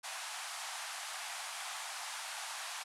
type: band-pass noise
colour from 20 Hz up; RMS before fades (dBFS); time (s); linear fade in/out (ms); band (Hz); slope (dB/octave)
pink; -43; 0.03-2.84; 20; 710 to 11000; 48
effects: none